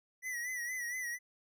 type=tone with vibrato; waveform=square; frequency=1959 Hz; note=B6; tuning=15 cents flat; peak=-37 dBFS; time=0.22-1.19 s; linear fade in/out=50 ms; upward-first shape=sine; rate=4.3 Hz; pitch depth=70 cents each way; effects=none